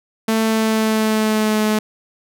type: tone with pitch glide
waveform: sawtooth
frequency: 222.1 to 214.4 Hz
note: A3 to A3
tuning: +16 to -45 cents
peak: -11 dBFS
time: 0.28-1.79 s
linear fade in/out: 5 ms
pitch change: -61 cents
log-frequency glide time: 0.42-1.61 s
effects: none